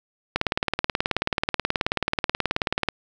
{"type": "click train", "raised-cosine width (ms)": 0.3, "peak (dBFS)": -5, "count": 48, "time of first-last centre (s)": [0.36, 2.887], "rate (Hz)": 18.6, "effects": []}